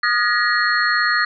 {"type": "tone cluster", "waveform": "sine", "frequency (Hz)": [1231, 1433, 1698, 1895, 4296], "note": ["D#6", "F6", "G#6", "A#6", "C8"], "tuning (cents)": [-19, 44, 38, 28, 45], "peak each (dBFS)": [-21, -24, -22, -19, -24], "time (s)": [0.03, 1.25], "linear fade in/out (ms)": 5, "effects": []}